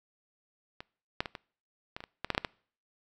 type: clicks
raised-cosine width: 0.3 ms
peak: -25 / -12 / -20 / -23 / -22 / -26 / -26 / -17 / -11 / -15 / -9 / -15 dBFS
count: 12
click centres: 0.805 / 1.205 / 1.258 / 1.352 / 1.965 / 2.005 / 2.039 / 2.246 / 2.303 / 2.349 / 2.379 / 2.448 s
effects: noise-tail reverb RT60 0.5 s tail -24 dB re dry